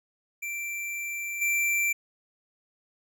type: tone with level steps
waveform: square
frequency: 2349 Hz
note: D7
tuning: in tune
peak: -32 / -24 dBFS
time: 0.42-1.93 s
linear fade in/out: 10 ms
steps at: 1.41 s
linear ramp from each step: 10 ms
effects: none